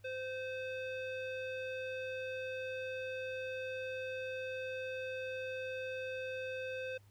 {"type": "tone with low-pass filter", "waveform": "square", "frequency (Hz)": 517, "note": "C5", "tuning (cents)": -21, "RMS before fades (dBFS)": -41, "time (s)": [0.04, 6.98], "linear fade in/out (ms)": 10, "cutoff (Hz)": 2800, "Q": 2.3, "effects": ["added 101 Hz sine -60 dBFS peak until 7.1 s", "pink hiss -71 dBFS RMS until 7.1 s"]}